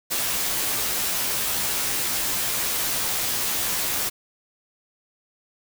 white noise with comb filter, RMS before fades -25 dBFS, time 0.1-4.1 s, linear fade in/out 20 ms, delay 13 ms, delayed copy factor -0.7, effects none

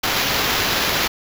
white noise with sample-and-hold, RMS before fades -20 dBFS, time 0.03-1.08 s, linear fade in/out 10 ms, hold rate 8820 Hz, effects none

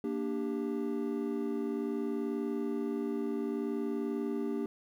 triangle chord, G minor, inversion first, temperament equal with one note detuned, 233.1 / 293.7 / 395.4 Hz, Bb3 / D4 / G4, 0 / 0 / +15 cents, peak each -34 dBFS, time 0.04-4.66 s, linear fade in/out 2 ms, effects 11-bit

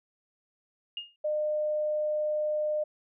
sine tone with exponential decay, 2840 Hz, F7, 28 cents sharp, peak -30 dBFS, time 0.97-1.16 s, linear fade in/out 2 ms, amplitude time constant 41 ms
sine tone, 606 Hz, D#5, 46 cents flat, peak -26 dBFS, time 1.24-2.84 s, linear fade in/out 10 ms
effects none

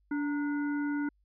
harmonic tone with a mistuned harmonic, 290 Hz, D4, 22 cents flat, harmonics 1 / 3 / 5 / 7, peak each -29 / -44 / -40 / -51 dBFS, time 0.11-1.09 s, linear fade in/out 5 ms, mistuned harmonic 3, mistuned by +99 cents, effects added 50 Hz sine -66 dBFS peak until 1.24 s

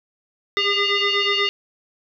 sine tone with frequency modulation, 400.4 Hz, G4, 37 cents sharp, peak -17 dBFS, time 0.57-1.49 s, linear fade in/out 0 ms, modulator 809 Hz, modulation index 4.4, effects none

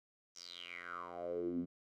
10% pulse tone with band-pass filter sweep, 87.5 Hz, F2, 4 cents sharp, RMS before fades -43 dBFS, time 0.35-1.66 s, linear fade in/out 20 ms, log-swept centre 6000 to 210 Hz, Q 7.5, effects none

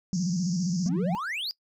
white band-pass noise, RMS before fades -42 dBFS, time 0.13-0.89 s, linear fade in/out 5 ms, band 4800 to 6800 Hz, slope 96 dB/octave
sine tone with vibrato, 178.1 Hz, F3, 34 cents sharp, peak -24 dBFS, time 0.13-1.15 s, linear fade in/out 0 ms, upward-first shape square, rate 15 Hz, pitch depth 97 cents each way
triangle exponential sweep, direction up, 207.7 to 5020 Hz, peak -28 dBFS, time 0.86-1.51 s, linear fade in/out 0 ms
effects noise-tail reverb RT60 0.1 s tail -21 dB re dry

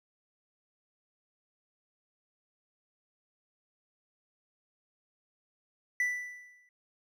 triangle tone with exponential decay, 1977 Hz, B6, 1 cent sharp, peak -23 dBFS, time 6-6.69 s, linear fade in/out 2 ms, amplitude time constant 150 ms, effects none

